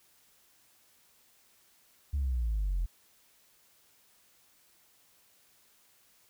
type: exponential sweep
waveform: sine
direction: down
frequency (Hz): 73.42 to 41.51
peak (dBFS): -26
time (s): 2.13-2.86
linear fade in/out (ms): 10
effects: tanh soft clip ceiling -25 dBFS + white hiss -65 dBFS RMS until 6.29 s